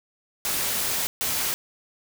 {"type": "noise bursts at uneven times", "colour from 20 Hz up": "white", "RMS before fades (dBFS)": -26, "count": 2, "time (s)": [[0.45, 1.07], [1.21, 1.54]], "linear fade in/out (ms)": 0, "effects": []}